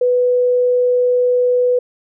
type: tone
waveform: sine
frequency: 494.9 Hz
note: B4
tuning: 4 cents sharp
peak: -11 dBFS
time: 0.01-1.79 s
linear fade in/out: 5 ms
effects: none